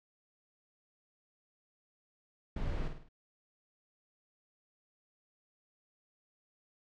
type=noise with echo; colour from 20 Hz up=brown; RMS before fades=-36 dBFS; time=2.56-2.88 s; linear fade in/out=5 ms; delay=52 ms; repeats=4; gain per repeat=-6 dB; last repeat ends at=3.088 s; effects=low-pass 4000 Hz 12 dB/octave + MP3 96 kbps